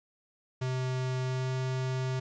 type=tone with pitch glide; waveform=square; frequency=128.8 to 129.77 Hz; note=C3 to C3; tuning=-27 to -14 cents; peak=-30 dBFS; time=0.61-2.2 s; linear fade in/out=10 ms; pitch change=+13 cents; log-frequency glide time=1.22-1.52 s; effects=resampled to 16000 Hz + 11-bit